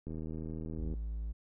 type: click train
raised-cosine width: 3 ms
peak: -29 dBFS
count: 70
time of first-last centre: 0.07-0.938 s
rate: 79.5 Hz
type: tone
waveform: triangle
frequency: 55 Hz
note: A1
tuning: in tune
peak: -33 dBFS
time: 0.78-1.33 s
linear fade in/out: 20 ms
effects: none